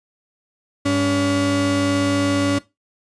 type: tone pair together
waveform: 35% pulse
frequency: 100.2 / 283.6 Hz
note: G2 / C#4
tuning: +38 / +40 cents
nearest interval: octave + tritone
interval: 1802 cents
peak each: -23 / -15 dBFS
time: 0.85-2.59 s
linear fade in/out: 10 ms
effects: noise-tail reverb RT60 0.2 s tail -17 dB re dry + resampled to 22050 Hz